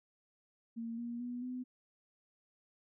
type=tone with pitch steps; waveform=sine; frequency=230 / 237 / 244.2 / 251.7 Hz; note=A#3 / A#3 / B3 / B3; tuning=-23 / +29 / -19 / +33 cents; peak=-38 dBFS; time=0.76-1.64 s; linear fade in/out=20 ms; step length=220 ms; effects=none